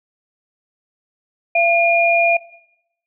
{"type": "tone pair together", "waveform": "sine", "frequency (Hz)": [680, 2425], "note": ["F5", "D#7"], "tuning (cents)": [-46, -45], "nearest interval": "octave + minor seventh", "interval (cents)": 2201, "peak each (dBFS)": -15, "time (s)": [1.55, 2.37], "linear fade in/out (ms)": 5, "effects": ["noise-tail reverb RT60 0.8 s tail -18 dB re dry"]}